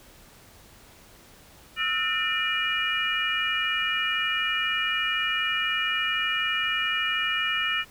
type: tone cluster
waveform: sine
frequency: 1307 / 1431 / 1806 / 2393 / 2899 Hz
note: E6 / F6 / A6 / D7 / F#7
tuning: -15 / +42 / +45 / +32 / -36 cents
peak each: -32 / -37 / -29 / -29 / -28 dBFS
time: 1.76-7.85 s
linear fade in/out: 50 ms
effects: pink hiss -52 dBFS RMS until 7.9 s